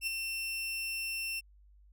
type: tone with ADSR envelope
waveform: sawtooth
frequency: 2700 Hz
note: E7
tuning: 41 cents sharp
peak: -26 dBFS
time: 0.01-1.41 s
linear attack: 62 ms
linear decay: 7 ms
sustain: -5 dB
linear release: 24 ms
effects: added 50 Hz sine -57 dBFS peak until 1.92 s